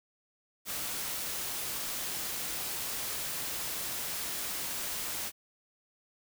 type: noise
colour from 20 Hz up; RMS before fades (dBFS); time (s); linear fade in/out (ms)
white; -36; 0.65-5.32; 50
effects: none